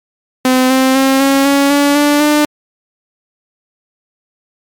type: tone with pitch steps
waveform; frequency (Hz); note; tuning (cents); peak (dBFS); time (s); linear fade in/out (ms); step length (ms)
sawtooth; 256.7 / 262.2 / 267.9 / 273.7 / 279.6 / 285.7 / 291.8 / 298.1; C4 / C4 / C4 / C#4 / C#4 / D4 / D4 / D4; -33 / +4 / +41 / -22 / +15 / -48 / -11 / +26; -4; 0.45-2.45; 2; 250
effects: MP3 96 kbps